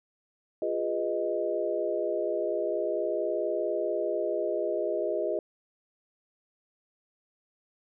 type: chord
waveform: sine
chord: F half-diminished seventh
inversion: none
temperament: equal with one note detuned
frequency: 349.2 / 409.6 / 493.9 / 622.3 Hz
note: F4 / Ab4 / Cb5 / Eb5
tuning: 0 / -24 / 0 / 0 cents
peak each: -33 / -32 / -35 / -30 dBFS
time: 0.62-5.39 s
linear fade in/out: 2 ms
effects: none